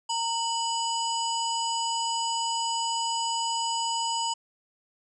harmonic tone with a mistuned harmonic, 987.8 Hz, B5, in tune, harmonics 1 / 3 / 5 / 7 / 8, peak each -28 / -33 / -35 / -36 / -37 dBFS, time 0.09-4.34 s, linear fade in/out 10 ms, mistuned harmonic 1, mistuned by -120 cents, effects none

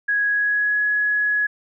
sine tone with pitch glide, 1661.2 to 1683.4 Hz, G#6 to G#6, 0 to +23 cents, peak -17 dBFS, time 0.08-1.47 s, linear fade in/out 10 ms, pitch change +23 cents, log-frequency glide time 0.26-0.81 s, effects none

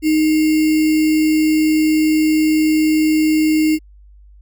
sine tone with sample-and-hold, 311.1 Hz, D#4, in tune, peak -11 dBFS, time 0.02-3.79 s, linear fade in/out 50 ms, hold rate 2450 Hz, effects added 50 Hz sine -41 dBFS peak until 4.41 s

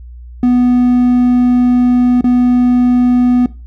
triangle tone with dropouts, 246.9 Hz, B3, in tune, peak -5 dBFS, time 0.43-3.46 s, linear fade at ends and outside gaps 2 ms, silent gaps 2.21-2.242 s, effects noise-tail reverb RT60 0.3 s tail -18 dB re dry + added 60 Hz sine -29 dBFS peak until 3.66 s

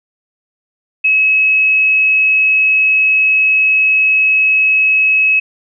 sine tone, 2570 Hz, E7, 45 cents flat, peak -8 dBFS, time 1.04-5.4 s, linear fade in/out 10 ms, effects none

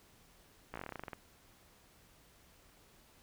slowing click train, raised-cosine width 0.5 ms, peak -27 dBFS, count 14, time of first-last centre 0.74-1.132 s, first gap 16 ms, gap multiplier 1.1, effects pink hiss -64 dBFS RMS until 3.22 s

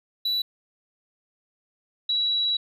triangle / sine tone pair in turn, 3945 / 3906 Hz, B7 / B7, -3 / -20 cents, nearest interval unison, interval 17 cents, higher first, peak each -21 dBFS, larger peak neither, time 0.25-0.42 / 2.09-2.57 s, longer second, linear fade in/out 5 ms, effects none

